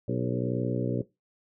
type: harmonic tone with a mistuned harmonic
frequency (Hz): 61.5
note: B1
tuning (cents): -7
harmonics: 2 / 3 / 4 / 5 / 6 / 7 / 8 / 9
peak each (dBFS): -31 / -33 / -34 / -35 / -36 / -36 / -37 / -38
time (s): 0.08-1.02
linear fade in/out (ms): 5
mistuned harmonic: 7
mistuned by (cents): -36
effects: noise-tail reverb RT60 0.2 s tail -18 dB re dry